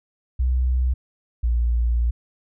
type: tone pair in turn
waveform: sine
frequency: 63.1 / 58.74 Hz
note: B1 / A#1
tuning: +38 / +14 cents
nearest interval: minor second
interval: 124 cents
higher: first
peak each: -17 dBFS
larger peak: neither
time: 0.39-0.94 / 1.43-2.11 s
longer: second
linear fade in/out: 10 ms
effects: none